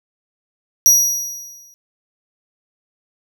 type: tone with exponential decay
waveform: 40% pulse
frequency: 5780 Hz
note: F#8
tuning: 41 cents flat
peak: -5 dBFS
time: 0.86-1.74 s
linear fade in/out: 0 ms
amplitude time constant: 190 ms
effects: none